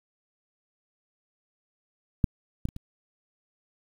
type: clicks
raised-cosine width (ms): 5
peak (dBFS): -8 / -14 / -27 / -25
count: 4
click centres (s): 2.242 / 2.654 / 2.688 / 2.764
effects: 8-bit